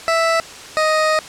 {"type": "tone pair in turn", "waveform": "20% pulse", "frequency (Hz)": [659.3, 623.5], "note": ["E5", "D#5"], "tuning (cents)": [0, 3], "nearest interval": "minor second", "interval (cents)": 97, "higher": "first", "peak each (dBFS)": -9, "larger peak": "neither", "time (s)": [[0.08, 0.4], [0.77, 1.19]], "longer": "second", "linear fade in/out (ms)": 0, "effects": ["white hiss -35 dBFS RMS until 1.28 s", "low-pass 7000 Hz 12 dB/octave"]}